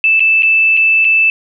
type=tone with dropouts; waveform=sine; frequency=2637 Hz; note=E7; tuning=in tune; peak=-7 dBFS; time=0.04-1.3 s; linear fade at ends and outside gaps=1 ms; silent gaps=0.196-0.204 / 0.423-0.431 / 0.769-0.773 / 1.046-1.05 s; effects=none